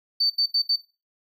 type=tone bursts at uneven times; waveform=triangle; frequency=4561 Hz; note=C#8; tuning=49 cents sharp; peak=-15 dBFS; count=4; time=0.2-0.3 / 0.38-0.46 / 0.54-0.62 / 0.69-0.76 s; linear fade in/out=10 ms; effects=noise-tail reverb RT60 0.3 s tail -18 dB re dry + tanh soft clip ceiling -17 dBFS